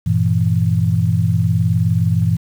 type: chord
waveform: sine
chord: E diminished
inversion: first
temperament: equal with one note detuned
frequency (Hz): 98 / 117.35 / 164.81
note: G2 / Bb2 / E3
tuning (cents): 0 / +12 / 0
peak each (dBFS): -17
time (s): 0.06-2.37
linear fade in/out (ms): 10
effects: 7-bit